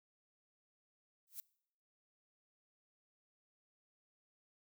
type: noise with exponential growth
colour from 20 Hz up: violet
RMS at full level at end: -41 dBFS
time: 1.27-1.4 s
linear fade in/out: 2 ms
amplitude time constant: 27 ms
effects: noise-tail reverb RT60 0.7 s tail -24 dB re dry